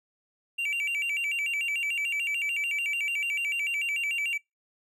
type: tone with vibrato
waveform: triangle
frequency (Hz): 2528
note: D#7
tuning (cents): +27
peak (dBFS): -25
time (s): 0.58-4.38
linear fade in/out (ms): 10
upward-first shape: square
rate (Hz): 6.8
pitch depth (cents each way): 160
effects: noise-tail reverb RT60 0.2 s tail -24 dB re dry